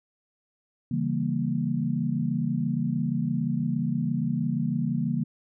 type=chord; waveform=sine; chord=C# diminished seventh; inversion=none; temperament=equal; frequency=138.59 / 164.81 / 196 / 233.1 Hz; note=C#3 / E3 / G3 / Bb3; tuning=0 / 0 / 0 / 0 cents; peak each=-30 / -29 / -32 / -28 dBFS; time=0.91-5.24 s; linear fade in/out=5 ms; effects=none